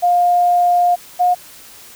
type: tone pair in turn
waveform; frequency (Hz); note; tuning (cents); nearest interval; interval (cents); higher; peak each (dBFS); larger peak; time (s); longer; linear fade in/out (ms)
sine; 707 / 717.3; F5 / F5; +21 / +46; unison; 25; second; -10; neither; 0.02-0.96 / 1.19-1.35; first; 20
effects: white hiss -40 dBFS RMS until 1.95 s